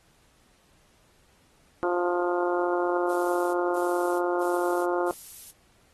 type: harmonic tone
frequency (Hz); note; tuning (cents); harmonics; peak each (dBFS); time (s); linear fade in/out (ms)
176.3; F3; +17; 2 / 3 / 4 / 5 / 6 / 7 / 8; -26 / -30 / -32 / -34 / -36 / -37 / -38; 1.83-5.11; 0
type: noise bursts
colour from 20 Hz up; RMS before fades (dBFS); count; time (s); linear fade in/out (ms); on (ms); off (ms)
violet; -40; 4; 3.08-5.52; 20; 460; 200
effects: pink hiss -63 dBFS RMS until 5.93 s + AAC 32 kbps